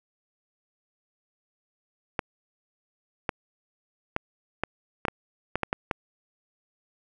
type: clicks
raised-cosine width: 0.5 ms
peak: -10 dBFS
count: 10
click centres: 2.192 / 3.292 / 4.164 / 4.636 / 5.052 / 5.083 / 5.556 / 5.633 / 5.729 / 5.912 s
effects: none